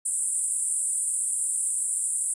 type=band-pass noise; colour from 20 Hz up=white; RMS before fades=-27 dBFS; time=0.05-2.34 s; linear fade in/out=10 ms; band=8000 to 9900 Hz; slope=96 dB/octave; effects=resampled to 24000 Hz

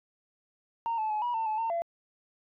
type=tone with pitch steps; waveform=sine; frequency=922 / 869 / 851 / 967 / 898 / 864 / 908 / 679 Hz; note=A#5 / A5 / G#5 / B5 / A5 / A5 / A#5 / F5; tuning=-19 / -22 / +42 / -37 / +35 / -32 / -46 / -49 cents; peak=-26 dBFS; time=0.86-1.82 s; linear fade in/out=0 ms; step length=120 ms; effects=tanh soft clip ceiling -25 dBFS

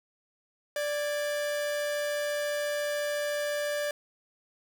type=tone pair together; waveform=45% pulse; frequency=586.7 / 1646 Hz; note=D5 / G#6; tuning=-2 / -16 cents; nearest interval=octave + tritone; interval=1786 cents; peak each=-29 / -39 dBFS; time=0.76-3.91 s; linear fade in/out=2 ms; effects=none

